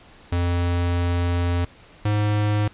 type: tone pair in turn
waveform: square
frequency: 87.31 / 104.75 Hz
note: F2 / G#2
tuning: 0 / +15 cents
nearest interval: minor third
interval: 315 cents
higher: second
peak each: -20 / -19 dBFS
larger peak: second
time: 0.32-1.65 / 2.05-2.68 s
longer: first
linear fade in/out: 5 ms
effects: pink hiss -49 dBFS RMS until 2.73 s + resampled to 8000 Hz